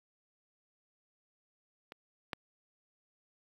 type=clicks; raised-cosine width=0.3 ms; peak=-30 / -18 dBFS; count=2; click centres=1.921 / 2.332 s; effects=high-pass 100 Hz 12 dB/octave + 9-bit